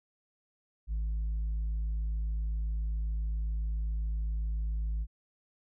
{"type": "tone with tanh clipping", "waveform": "sine", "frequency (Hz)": 53.7, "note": "A1", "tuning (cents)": -41, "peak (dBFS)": -30, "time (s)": [0.87, 5.07], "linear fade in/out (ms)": 50, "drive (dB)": 2, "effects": []}